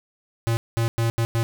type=tone bursts at uneven times; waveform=square; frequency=115.2 Hz; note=A#2; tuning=20 cents flat; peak=-20 dBFS; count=5; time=0.47-0.57 / 0.77-0.88 / 0.98-1.1 / 1.18-1.25 / 1.35-1.43 s; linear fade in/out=0 ms; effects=none